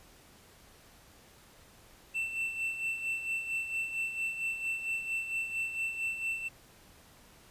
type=tone with tremolo; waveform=triangle; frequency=2679 Hz; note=E7; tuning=27 cents sharp; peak=-28 dBFS; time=2.14-6.49 s; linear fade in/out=20 ms; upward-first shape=sine; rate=4.4 Hz; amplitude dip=60%; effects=pink hiss -58 dBFS RMS until 7.5 s + resampled to 32000 Hz